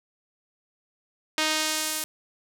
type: tone with band-pass filter sweep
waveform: sawtooth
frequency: 311.1 Hz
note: D#4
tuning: in tune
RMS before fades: -27 dBFS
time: 1.38-2.04 s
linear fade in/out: 0 ms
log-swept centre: 3600 to 12000 Hz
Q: 0.71
effects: none